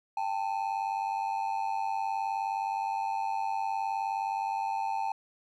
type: ring-modulated tone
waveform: triangle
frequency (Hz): 840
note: G#5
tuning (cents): +19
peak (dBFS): -24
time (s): 0.17-5.12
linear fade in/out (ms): 0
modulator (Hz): 49.7
effects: none